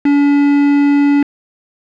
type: tone with quantisation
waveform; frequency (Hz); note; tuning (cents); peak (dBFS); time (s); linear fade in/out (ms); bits
triangle; 285.6; D4; -48; -6; 0.05-1.23; 5; 3
effects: low-pass 2000 Hz 12 dB/octave